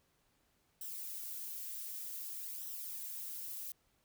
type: noise with flanger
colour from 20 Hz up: violet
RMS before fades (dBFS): -44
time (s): 0.81-3.72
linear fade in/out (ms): 2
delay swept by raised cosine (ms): 0.43 to 4.13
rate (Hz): 0.54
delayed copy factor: -0.55
effects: pink hiss -75 dBFS RMS until 4.04 s